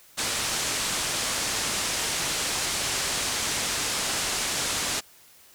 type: low-pass noise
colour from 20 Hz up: white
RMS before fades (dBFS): -28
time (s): 0.17-5.01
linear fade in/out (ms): 20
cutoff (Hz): 8800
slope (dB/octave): 24
effects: white hiss -54 dBFS RMS until 5.54 s